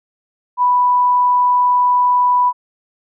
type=tone; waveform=sine; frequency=987.8 Hz; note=B5; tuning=in tune; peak=-10 dBFS; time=0.57-2.53 s; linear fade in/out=50 ms; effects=none